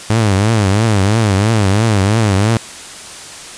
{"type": "tone with vibrato", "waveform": "sawtooth", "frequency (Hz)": 104.6, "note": "G#2", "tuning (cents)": 13, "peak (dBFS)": -6, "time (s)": [0.1, 2.57], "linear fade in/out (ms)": 0, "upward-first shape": "triangle", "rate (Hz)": 3, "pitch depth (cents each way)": 190, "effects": ["white hiss -31 dBFS RMS until 3.57 s", "resampled to 22050 Hz"]}